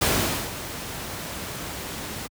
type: noise with ADSR envelope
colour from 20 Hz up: pink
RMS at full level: -20 dBFS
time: 0.01-2.28 s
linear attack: 11 ms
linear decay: 480 ms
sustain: -13 dB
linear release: 23 ms
effects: high-pass 60 Hz 12 dB/octave